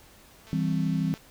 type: click train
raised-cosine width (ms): 0.2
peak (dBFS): -33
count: 157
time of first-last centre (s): 0.47-1.176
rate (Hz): 221
type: chord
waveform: sine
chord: C major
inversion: first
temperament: just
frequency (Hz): 163.52 / 196.22 / 261.6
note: E3 / G3 / C4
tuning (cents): -14 / +2 / 0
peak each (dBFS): -26 / -29 / -30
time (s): 0.53-1.14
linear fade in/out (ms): 0
effects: pink hiss -54 dBFS RMS until 1.3 s